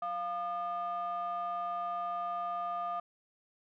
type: ring-modulated tone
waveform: triangle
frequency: 257.5 Hz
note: C4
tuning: 28 cents flat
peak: -27 dBFS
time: 0.02-3 s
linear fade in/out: 5 ms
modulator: 956 Hz
effects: tanh soft clip ceiling -27 dBFS